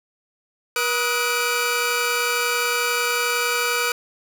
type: tone cluster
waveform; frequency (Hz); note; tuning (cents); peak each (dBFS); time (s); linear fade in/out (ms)
sawtooth; 480.3 / 1259 / 1472 / 2344; B4 / D#6 / F#6 / D7; -48 / +20 / -9 / -4; -22; 0.76-3.92; 2
effects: none